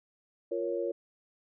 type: chord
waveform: sine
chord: Bb minor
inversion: second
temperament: equal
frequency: 349.2 / 466.2 / 554.4 Hz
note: F4 / Bb4 / Db5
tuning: 0 / 0 / 0 cents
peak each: -34 dBFS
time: 0.51-0.92 s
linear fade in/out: 10 ms
effects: none